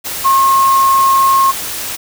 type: tone in noise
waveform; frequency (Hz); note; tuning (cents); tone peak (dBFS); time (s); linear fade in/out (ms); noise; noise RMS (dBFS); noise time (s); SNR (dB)
sine; 1078; C#6; -49; -7; 0.24-1.52; 20; white; -22; 0.04-1.97; +12
effects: none